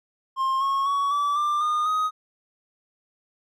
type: tone with pitch steps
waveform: triangle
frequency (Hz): 1062 / 1091.9 / 1122.6 / 1154.1 / 1186.6 / 1219.9 / 1254.2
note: C6 / C#6 / C#6 / D6 / D6 / D#6 / D#6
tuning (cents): +25 / -26 / +22 / -31 / +18 / -35 / +13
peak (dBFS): -19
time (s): 0.36-2.11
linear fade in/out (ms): 50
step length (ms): 250
effects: none